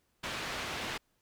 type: low-pass noise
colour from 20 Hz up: white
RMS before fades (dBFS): -38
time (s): 0.23-0.98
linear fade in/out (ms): 10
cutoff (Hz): 3000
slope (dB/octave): 12
effects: pink hiss -75 dBFS RMS until 1.21 s